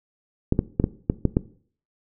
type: clicks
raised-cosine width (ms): 3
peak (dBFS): -5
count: 7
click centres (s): 0.524 / 0.591 / 0.799 / 0.841 / 1.099 / 1.253 / 1.369
effects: noise-tail reverb RT60 0.5 s tail -18 dB re dry